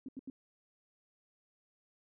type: tone bursts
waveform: sine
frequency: 264.8 Hz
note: C4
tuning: 21 cents sharp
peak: -40 dBFS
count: 3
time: 0.06-0.3 s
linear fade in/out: 2 ms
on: 26 ms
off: 81 ms
effects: none